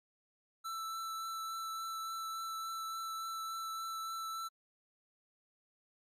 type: tone with vibrato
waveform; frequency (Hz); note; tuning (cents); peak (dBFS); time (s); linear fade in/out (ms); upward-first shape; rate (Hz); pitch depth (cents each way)
square; 1327; E6; +11; -39; 0.64-4.49; 20; triangle; 3.5; 11
effects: MP3 64 kbps

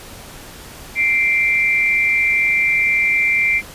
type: tone pair together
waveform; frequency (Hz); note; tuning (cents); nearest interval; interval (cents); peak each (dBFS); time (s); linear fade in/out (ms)
sine; 2093 / 2349; C7 / D7; 0 / 0; major second; 200; -16; 0.95-3.62; 50
effects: pink hiss -37 dBFS RMS until 3.74 s + resampled to 32000 Hz

